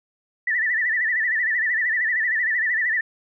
sine tone with vibrato, 1864.7 Hz, A#6, in tune, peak -19 dBFS, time 0.47-3.01 s, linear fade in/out 5 ms, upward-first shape sine, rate 13 Hz, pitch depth 120 cents each way, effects none

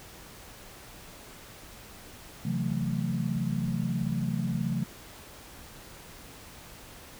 sine chord, F# half-diminished seventh, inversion second, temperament just, 133.2 / 166.5 / 185 / 222 Hz, C3 / E3 / F#3 / A3, +31 / +18 / 0 / +16 cents, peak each -32 / -32 / -33 / -33 dBFS, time 2.45-4.84 s, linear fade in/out 5 ms, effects pink hiss -48 dBFS RMS until 7.19 s

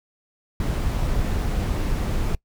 brown noise, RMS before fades -23 dBFS, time 0.6-2.35 s, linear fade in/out 2 ms, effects noise-tail reverb RT60 0.1 s tail -23 dB re dry

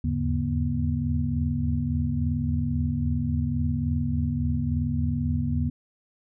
sine tone cluster, 79.1 / 82.7 / 101.5 / 142.3 / 240.2 Hz, D#2 / E2 / G#2 / C#3 / B3, +29 / +6 / -39 / +46 / -48 cents, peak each -28 / -35 / -32 / -28 / -28 dBFS, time 0.04-5.7 s, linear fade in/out 5 ms, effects none

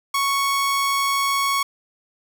sawtooth tone, 1108.7 Hz, C#6, in tune, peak -15 dBFS, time 0.14-1.63 s, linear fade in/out 5 ms, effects none

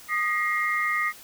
sine tone cluster, 1235 / 1908 / 2117 Hz, D#6 / A#6 / C7, -13 / +40 / +20 cents, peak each -27 dBFS, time 0.08-1.13 s, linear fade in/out 50 ms, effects white hiss -47 dBFS RMS until 1.23 s

